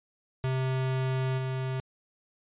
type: tone with level steps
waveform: square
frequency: 130.81 Hz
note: C3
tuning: in tune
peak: -27 / -30 dBFS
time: 0.44-1.8 s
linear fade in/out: 0 ms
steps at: 1.37 s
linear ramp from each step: 20 ms
effects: resampled to 8000 Hz

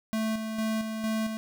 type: tone with tremolo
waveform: square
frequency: 220 Hz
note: A3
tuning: in tune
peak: -27 dBFS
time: 0.13-1.37 s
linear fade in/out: 0 ms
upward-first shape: square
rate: 2.2 Hz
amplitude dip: 45%
effects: none

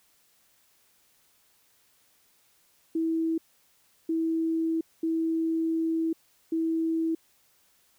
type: tone bursts at uneven times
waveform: sine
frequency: 325.5 Hz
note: E4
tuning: 22 cents flat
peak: -24 dBFS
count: 4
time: 2.95-3.38 / 4.09-4.81 / 5.03-6.13 / 6.52-7.15 s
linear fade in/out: 5 ms
effects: white hiss -65 dBFS RMS until 7.98 s

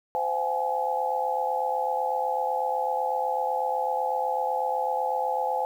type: tone cluster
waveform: sine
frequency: 516 / 687 / 777 / 845 Hz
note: C5 / F5 / G5 / G#5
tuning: -24 / -29 / -16 / +30 cents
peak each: -30 / -33 / -31 / -27 dBFS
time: 0.15-5.65 s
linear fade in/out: 0 ms
effects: 9-bit

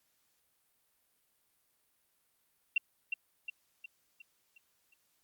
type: tone with echo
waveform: sine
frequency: 2732 Hz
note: F7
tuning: 39 cents flat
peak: -24 dBFS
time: 2.76-2.78 s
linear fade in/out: 5 ms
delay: 360 ms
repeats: 6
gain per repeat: -6 dB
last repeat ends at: 4.94 s
effects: white hiss -75 dBFS RMS until 5.23 s + Opus 48 kbps

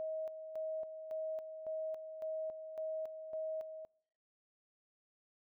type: tone with tremolo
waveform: sine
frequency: 633 Hz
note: D#5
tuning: 30 cents sharp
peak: -37 dBFS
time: 0-3.85 s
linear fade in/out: 0 ms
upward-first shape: square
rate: 1.8 Hz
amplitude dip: 60%
effects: noise-tail reverb RT60 0.7 s tail -25 dB re dry

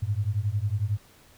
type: beating tone pair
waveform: sine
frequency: 98 / 109 Hz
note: G2 / A2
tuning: 0 / -16 cents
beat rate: 11 Hz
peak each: -27 dBFS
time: 0.02-0.98 s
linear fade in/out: 10 ms
effects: pink hiss -56 dBFS RMS until 1.37 s

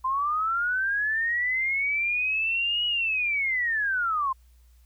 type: linear two-way sweep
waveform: sine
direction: up then down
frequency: 1026 to 2924 to 1026 Hz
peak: -23 dBFS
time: 0.04-4.33 s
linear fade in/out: 10 ms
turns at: 2.86 s
effects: added 60 Hz sine -53 dBFS peak until 4.85 s + white hiss -68 dBFS RMS until 4.85 s

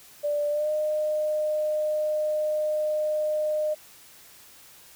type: tone with pitch glide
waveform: sine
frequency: 587.3 to 610.5 Hz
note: D5 to D#5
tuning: 0 to -33 cents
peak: -23 dBFS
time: 0.23-3.75 s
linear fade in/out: 20 ms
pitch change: +67 cents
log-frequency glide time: 0.5-0.69 s
effects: white hiss -51 dBFS RMS until 4.95 s

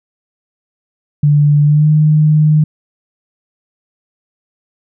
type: tone with pitch glide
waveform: sine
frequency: 146.83 to 152.98 Hz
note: D3 to D#3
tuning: 0 to -29 cents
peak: -6 dBFS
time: 1.23-2.64 s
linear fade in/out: 5 ms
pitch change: +71 cents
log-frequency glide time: 1.64-1.89 s
effects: none

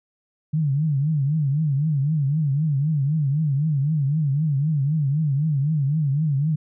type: tone with vibrato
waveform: sine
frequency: 146.83 Hz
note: D3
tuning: in tune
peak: -18 dBFS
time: 0.53-6.56 s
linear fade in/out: 10 ms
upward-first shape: triangle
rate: 3.9 Hz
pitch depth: 180 cents each way
effects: none

